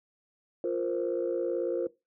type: chord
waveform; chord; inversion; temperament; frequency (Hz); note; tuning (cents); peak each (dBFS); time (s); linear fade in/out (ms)
sine; F suspended fourth; none; just; 349.2 / 465.6 / 523.8; F4 / Bb4 / C5; 0 / -2 / +2; -30 / -31 / -32; 0.64-1.87; 2
effects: noise-tail reverb RT60 0.2 s tail -17 dB re dry + tanh soft clip ceiling -20 dBFS